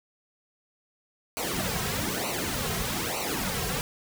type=noise with flanger; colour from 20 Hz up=pink; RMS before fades=-30 dBFS; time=1.37-3.81 s; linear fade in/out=0 ms; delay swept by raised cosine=0.58 to 3.48 ms; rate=1.1 Hz; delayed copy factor=-0.95; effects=none